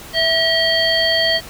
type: harmonic tone with a mistuned harmonic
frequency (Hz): 640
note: D#5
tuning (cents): +49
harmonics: 1 / 3 / 5 / 7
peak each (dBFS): -19 / -19 / -19 / -19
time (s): 0.13-1.41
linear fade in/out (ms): 50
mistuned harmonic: 1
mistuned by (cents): +48
effects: pink hiss -36 dBFS RMS until 1.49 s